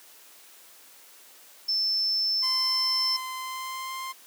sine tone, 5300 Hz, E8, 9 cents sharp, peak -23 dBFS, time 1.68-3.17 s, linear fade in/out 10 ms
sawtooth tone with pitch glide, 1034 to 1050.9 Hz, C6 to C6, -21 to +7 cents, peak -29 dBFS, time 2.42-4.13 s, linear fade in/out 20 ms, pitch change +28 cents, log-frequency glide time 3.35-3.97 s
effects white hiss -52 dBFS RMS until 4.26 s + high-pass 300 Hz 12 dB/octave

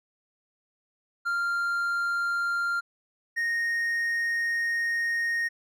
triangle tone pair in turn, 1392 / 1858.1 Hz, F6 / A#6, -6 / -6 cents, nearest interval perfect fourth, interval 500 cents, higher second, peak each -23 dBFS, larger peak neither, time 1.25-2.81 / 3.36-5.49 s, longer second, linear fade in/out 20 ms, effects none

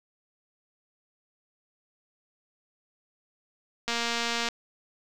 click train, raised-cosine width 0.2 ms, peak -12 dBFS, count 143, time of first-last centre 3.88-4.487 s, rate 234 Hz, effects none

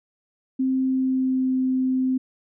sine tone with pitch glide, 261.9 to 259 Hz, C4 to C4, +2 to -17 cents, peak -19 dBFS, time 0.59-2.18 s, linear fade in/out 10 ms, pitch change -19 cents, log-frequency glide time 0.84-1.55 s, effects none

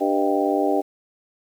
harmonic tone with a mistuned harmonic, 98 Hz, G2, in tune, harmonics 3 / 4 / 5 / 6 / 7 / 8, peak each -23 / -24 / -27 / -25 / -29 / -25 dBFS, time 0-0.82 s, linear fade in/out 20 ms, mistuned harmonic 6, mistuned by +64 cents, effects 8-bit

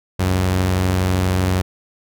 sawtooth tone pair together, 68.48 / 92.5 Hz, C#2 / F#2, -20 / 0 cents, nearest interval perfect fourth, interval 520 cents, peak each -22 / -12 dBFS, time 0.19-1.62 s, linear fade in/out 10 ms, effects none

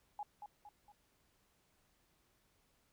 sine tone with echo, 830.6 Hz, G#5, in tune, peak -40 dBFS, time 0.19-0.23 s, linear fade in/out 2 ms, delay 230 ms, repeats 3, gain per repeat -6 dB, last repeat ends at 0.92 s, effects pink hiss -75 dBFS RMS until 2.92 s

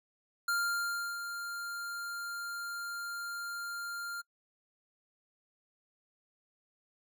square tone with ADSR envelope, 1396.9 Hz, F6, in tune, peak -29 dBFS, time 0.48-4.22 s, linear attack 5 ms, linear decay 690 ms, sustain -9 dB, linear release 18 ms, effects noise-tail reverb RT60 0.1 s tail -26 dB re dry

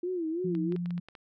sine tone with vibrato, 341.7 Hz, F4, 38 cents flat, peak -29 dBFS, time 0.03-0.76 s, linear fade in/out 5 ms, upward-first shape sine, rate 3 Hz, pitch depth 140 cents each way
sine tone, 174.61 Hz, F3, in tune, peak -30 dBFS, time 0.44-1 s, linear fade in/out 10 ms
clicks, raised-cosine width 0.3 ms, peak -31 dBFS, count 8, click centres 0.551 / 0.723 / 0.763 / 0.859 / 0.907 / 0.979 / 1.086 / 1.152 s
effects none

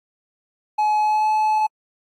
triangle tone with pitch glide, 849 to 860.9 Hz, G#5 to A5, +38 to -38 cents, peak -14 dBFS, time 0.78-1.67 s, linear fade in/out 10 ms, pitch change +24 cents, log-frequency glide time 1-1.29 s, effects AAC 48 kbps

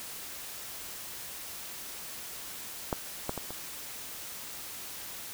clicks, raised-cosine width 1 ms, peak -14 / -16 / -21 / -25 dBFS, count 4, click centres 2.928 / 3.294 / 3.377 / 3.506 s, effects white hiss -42 dBFS RMS until 5.33 s

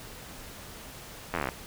slowing click train, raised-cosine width 0.5 ms, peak -14 dBFS, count 12, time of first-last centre 1.34-1.488 s, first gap 11 ms, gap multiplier 1.04, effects pink hiss -45 dBFS RMS until 1.66 s

